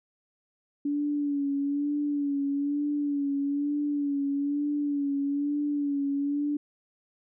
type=tone with vibrato; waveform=sine; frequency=286.2 Hz; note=D4; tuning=45 cents flat; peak=-25 dBFS; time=0.85-6.57 s; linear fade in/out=5 ms; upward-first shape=sine; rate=1.1 Hz; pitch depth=39 cents each way; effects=none